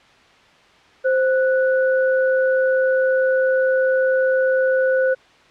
sine tone pair together, 522.6 / 1478 Hz, C5 / F#6, -2 / -2 cents, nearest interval octave + tritone, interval 1800 cents, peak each -15 / -23 dBFS, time 1.04-5.15 s, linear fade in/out 20 ms, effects white hiss -50 dBFS RMS until 5.5 s + low-pass 3000 Hz 12 dB/octave

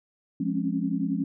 sine chord, Db major seventh, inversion first, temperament equal with one note detuned, 174.61 / 207.7 / 266.2 / 277.2 Hz, F3 / Ab3 / C4 / Db4, 0 / 0 / +30 / 0 cents, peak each -30 dBFS, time 0.4-1.24 s, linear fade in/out 5 ms, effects none

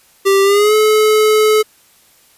square tone with pitch glide, 392 to 430 Hz, G4 to A4, 0 to -40 cents, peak -9 dBFS, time 0.25-1.63 s, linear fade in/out 20 ms, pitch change +160 cents, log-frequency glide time 0.43-0.74 s, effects white hiss -50 dBFS RMS until 2.37 s + resampled to 32000 Hz

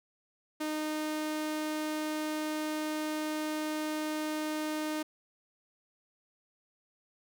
sawtooth tone, 307.5 Hz, D#4, 20 cents flat, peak -28 dBFS, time 0.6-5.03 s, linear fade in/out 10 ms, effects none

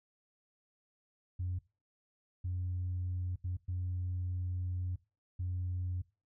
sine tone bursts at uneven times, 90.4 Hz, F#2, 40 cents flat, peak -32 dBFS, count 5, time 1.39-1.59 / 2.44-3.36 / 3.44-3.57 / 3.68-4.96 / 5.39-6.02 s, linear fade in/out 10 ms, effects noise-tail reverb RT60 0.3 s tail -21 dB re dry + tanh soft clip ceiling -30 dBFS

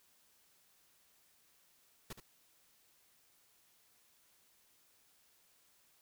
pink noise with echo, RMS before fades -45 dBFS, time 2.1-2.13 s, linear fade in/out 5 ms, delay 72 ms, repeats 1, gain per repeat -9 dB, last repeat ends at 2.202 s, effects white hiss -70 dBFS RMS until 6.01 s

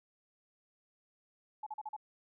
sine tone bursts, 856 Hz, A5, 48 cents flat, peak -38 dBFS, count 5, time 1.63-1.965 s, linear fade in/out 5 ms, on 35 ms, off 40 ms, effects none

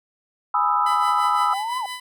sine chord, E major seventh, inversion first, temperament equal, 830.6 / 987.8 / 1244.5 / 1318.5 Hz, G#5 / B5 / D#6 / E6, 0 / 0 / 0 / 0 cents, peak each -24 / -22 / -23 / -22 dBFS, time 0.54-1.54 s, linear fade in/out 5 ms
15% pulse tone with tremolo, 1000 Hz, B5, 21 cents sharp, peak -22 dBFS, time 0.86-2 s, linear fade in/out 5 ms, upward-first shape sine, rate 5.9 Hz, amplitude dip 65%
sine linear two-way sweep, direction up then down, 752 to 1046.5 to 752 Hz, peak -24 dBFS, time 1.53-1.86 s, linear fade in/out 2 ms, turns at 1.79 s
effects none

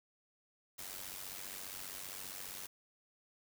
white noise with amplitude modulation, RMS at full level -43 dBFS, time 0.78-2.67 s, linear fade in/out 10 ms, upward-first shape sine, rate 95 Hz, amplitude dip 70%, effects none

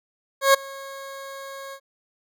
20% pulse tone with ADSR envelope, 546 Hz, C#5, 26 cents flat, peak -6 dBFS, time 0.41-1.8 s, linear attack 130 ms, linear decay 10 ms, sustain -24 dB, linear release 68 ms, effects none

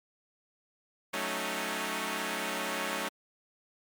5% pulse chord, D# half-diminished seventh, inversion first, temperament equal, 185 / 220 / 277.2 / 311.1 Hz, F#3 / A3 / C#4 / D#4, 0 / 0 / 0 / 0 cents, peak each -27 / -25 / -27 / -26 dBFS, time 1.13-3.09 s, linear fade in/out 10 ms, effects MP3 96 kbps

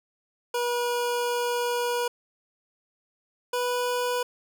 25% pulse tone pair in turn, 482.9 / 491.9 Hz, B4 / B4, -39 / -7 cents, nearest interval unison, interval 32 cents, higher second, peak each -21 / -21 dBFS, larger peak neither, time 0.54-2.08 / 3.53-4.23 s, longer first, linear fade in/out 5 ms, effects none

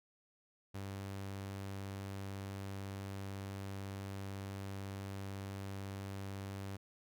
sawtooth tone, 98 Hz, G2, in tune, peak -38 dBFS, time 0.74-6.77 s, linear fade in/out 10 ms, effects none

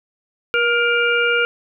harmonic tone with a mistuned harmonic, 470 Hz, A#4, 14 cents sharp, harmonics 1 / 3 / 5 / 6, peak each -20 / -17 / -22 / -24 dBFS, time 0.54-1.45 s, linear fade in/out 0 ms, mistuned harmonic 1, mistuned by +24 cents, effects none

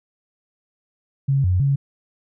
sine tone with pitch steps, 137.3 / 91.2 / 138.9 Hz, C#3 / F#2 / C#3, -16 / -24 / +4 cents, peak -15 dBFS, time 1.28-1.76 s, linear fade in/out 10 ms, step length 160 ms, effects none

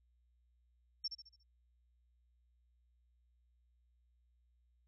sine tone with echo, 5440 Hz, F8, 46 cents flat, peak -35 dBFS, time 1.04-1.08 s, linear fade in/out 10 ms, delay 71 ms, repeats 5, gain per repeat -7 dB, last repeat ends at 1.435 s, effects added 60 Hz sine -70 dBFS peak until 4.87 s

